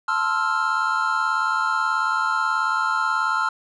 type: chord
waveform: triangle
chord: F major seventh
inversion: first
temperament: equal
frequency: 880 / 1046.5 / 1318.5 / 1396.9 Hz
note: A5 / C6 / E6 / F6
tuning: 0 / 0 / 0 / 0 cents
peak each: -26 / -25 / -23 / -21 dBFS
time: 0.08-3.49 s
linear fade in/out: 5 ms
effects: resampled to 22050 Hz